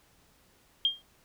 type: tone with exponential decay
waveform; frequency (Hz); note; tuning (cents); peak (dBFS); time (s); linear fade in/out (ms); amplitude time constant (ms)
sine; 3210; G7; +40; -19; 0.85-1.02; 1; 35
effects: pink hiss -64 dBFS RMS until 1.24 s